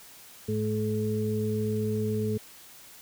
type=harmonic tone; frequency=107.4 Hz; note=A2; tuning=41 cents flat; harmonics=1 / 2 / 4; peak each=-30 / -30 / -30 dBFS; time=0.48-2.38 s; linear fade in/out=10 ms; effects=white hiss -50 dBFS RMS until 3.01 s